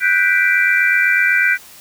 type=chord; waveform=sine; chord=G major seventh; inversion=third; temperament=equal; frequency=1480 / 1568 / 1975.5 / 2349 Hz; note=F#6 / G6 / B6 / D7; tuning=0 / 0 / 0 / 0 cents; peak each=-17 dBFS; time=0-1.58 s; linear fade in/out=50 ms; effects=white hiss -41 dBFS RMS until 1.8 s